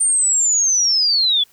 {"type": "linear sweep", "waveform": "sine", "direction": "down", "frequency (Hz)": [8950, 3348], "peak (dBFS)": -13, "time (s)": [0, 1.44], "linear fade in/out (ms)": 10, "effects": ["white hiss -54 dBFS RMS until 1.52 s"]}